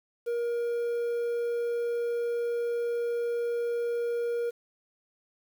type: tone with quantisation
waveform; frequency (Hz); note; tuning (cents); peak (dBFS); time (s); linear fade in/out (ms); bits
triangle; 473; A#4; +25; -25; 0.26-4.51; 20; 9
effects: none